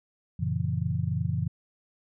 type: chord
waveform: sine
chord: F# dominant seventh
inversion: none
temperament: just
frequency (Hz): 92.5 / 115.62 / 138.75 / 166.5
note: F#2 / A#2 / C#3 / E3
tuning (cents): 0 / -14 / +2 / +18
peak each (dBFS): -31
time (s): 0.39-1.48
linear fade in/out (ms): 10
effects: none